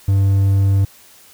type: tone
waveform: triangle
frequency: 98 Hz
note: G2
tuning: in tune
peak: -9 dBFS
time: 0.08-0.85 s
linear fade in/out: 5 ms
effects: white hiss -46 dBFS RMS until 1.33 s